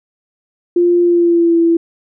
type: tone with pitch glide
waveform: sine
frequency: 349.2 to 334.6 Hz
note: F4 to E4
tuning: 0 to +26 cents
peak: -8 dBFS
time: 0.76-1.77 s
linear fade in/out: 5 ms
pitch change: -74 cents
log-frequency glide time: 1.02-1.58 s
effects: none